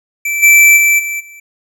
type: tone with level steps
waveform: square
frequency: 2329 Hz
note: D7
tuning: 15 cents flat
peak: -15 / -4 / -8 / -18 / -34 dBFS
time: 0.25-1.4 s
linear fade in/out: 5 ms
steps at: 0.42 / 0.76 / 0.98 / 1.19 s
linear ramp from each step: 20 ms
effects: none